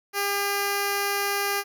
5% pulse tone with notch filter, 402.2 Hz, G4, 44 cents sharp, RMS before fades -26 dBFS, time 0.13-1.64 s, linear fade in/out 50 ms, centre 3500 Hz, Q 1.4, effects none

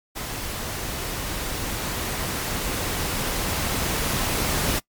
pink noise with level ramp, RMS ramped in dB -31 to -23 dBFS, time 0.15-4.8 s, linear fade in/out 20 ms, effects noise-tail reverb RT60 0.1 s tail -22 dB re dry + MP3 96 kbps

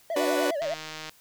triangle tone with vibrato, 617 Hz, D#5, 15 cents flat, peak -25 dBFS, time 0.1-0.74 s, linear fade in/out 2 ms, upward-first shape sine, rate 9.9 Hz, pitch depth 170 cents each way
sawtooth chord, B minor, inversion first, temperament equal, 293.7 / 370 / 493.9 Hz, D4 / F#4 / B4, 0 / 0 / 0 cents, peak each -25 dBFS, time 0.16-0.51 s, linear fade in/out 5 ms
click train, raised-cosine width 0.2 ms, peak -20 dBFS, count 75, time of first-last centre 0.62-1.094 s, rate 156 Hz
effects white hiss -58 dBFS RMS until 1.2 s

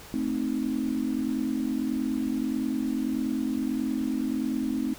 sine chord, A diminished, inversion none, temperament equal, 220 / 261.6 / 311.1 Hz, A3 / C4 / Eb4, 0 / 0 / 0 cents, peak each -31 / -28 / -31 dBFS, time 0.14-4.94 s, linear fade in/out 0 ms, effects pink hiss -46 dBFS RMS until 4.98 s

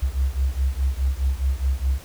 sine beating tone pair, 64.5 / 69.3 Hz, C2 / C#2, -24 / 0 cents, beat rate 4.8 Hz, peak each -22 / -23 dBFS, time 0.02-1.99 s, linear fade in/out 10 ms, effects pink hiss -44 dBFS RMS until 2.04 s

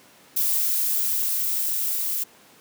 violet noise with level ramp, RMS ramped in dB -22 to -26 dBFS, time 0.36-2.24 s, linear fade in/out 10 ms, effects pink hiss -52 dBFS RMS until 2.6 s + high-pass 200 Hz 12 dB/octave

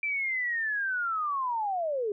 sine linear sweep, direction down, 2349 to 395 Hz, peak -27 dBFS, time 0.03-2.12 s, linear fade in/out 2 ms, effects none

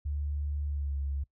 sine tone with pitch glide, 72.7 to 69.74 Hz, D2 to C#2, -17 to +11 cents, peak -30 dBFS, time 0.05-1.24 s, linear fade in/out 10 ms, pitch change -72 cents, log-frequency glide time 0.67-0.97 s, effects noise-tail reverb RT60 0.1 s tail -21 dB re dry

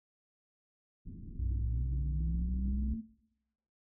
pink low-pass noise, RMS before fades -46 dBFS, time 1.05-2.98 s, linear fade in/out 20 ms, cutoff 310 Hz, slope 48 dB/octave
sine linear sweep, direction up, 85.9 to 228.9 Hz, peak -37 dBFS, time 1.39-3.02 s, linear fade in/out 20 ms
sine tone with pitch glide, 61.74 to 62.31 Hz, B1 to B1, 0 to +16 cents, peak -31 dBFS, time 1.39-2.94 s, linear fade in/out 5 ms, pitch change +16 cents, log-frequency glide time 2.66-2.71 s
effects noise-tail reverb RT60 0.9 s tail -21 dB re dry

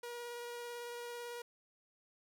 sawtooth tone with vibrato, 478.4 Hz, A#4, 45 cents sharp, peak -39 dBFS, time 0.03-1.42 s, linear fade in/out 5 ms, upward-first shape sine, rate 18 Hz, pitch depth 10 cents each way, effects none

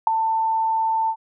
sine tone with ADSR envelope, 892 Hz, A5, 23 cents sharp, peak -7 dBFS, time 0.07-1.16 s, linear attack 3 ms, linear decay 6 ms, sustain -11 dB, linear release 69 ms, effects none

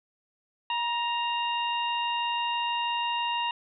harmonic tone with a mistuned harmonic, 932.3 Hz, A#5, in tune, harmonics 1 / 2 / 3 / 4, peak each -28 / -39 / -31 / -40 dBFS, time 0.7-3.51 s, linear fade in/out 2 ms, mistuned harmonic 1, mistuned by +34 cents, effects none

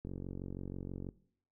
click train, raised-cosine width 3 ms, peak -29 dBFS, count 49, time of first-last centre 0.05-1.089 s, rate 46.2 Hz, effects noise-tail reverb RT60 0.6 s tail -19 dB re dry

